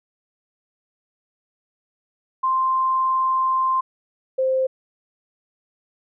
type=tone pair in turn; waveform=sine; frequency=1046.5 / 523.2 Hz; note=C6 / C5; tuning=0 / 0 cents; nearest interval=octave; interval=1200 cents; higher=first; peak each=-17 dBFS; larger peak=neither; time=2.43-3.81 / 4.38-4.67 s; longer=first; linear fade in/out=10 ms; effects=none